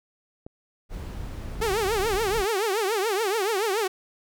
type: clicks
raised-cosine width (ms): 2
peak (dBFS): -26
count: 2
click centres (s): 0.465 / 1.604
type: noise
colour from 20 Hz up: brown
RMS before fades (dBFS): -34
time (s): 0.89-2.46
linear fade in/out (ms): 50
type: tone with vibrato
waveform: sawtooth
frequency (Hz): 415.3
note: G#4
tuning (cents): 0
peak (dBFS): -19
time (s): 1.61-3.88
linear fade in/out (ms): 10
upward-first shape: triangle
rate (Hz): 7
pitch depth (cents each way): 230
effects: none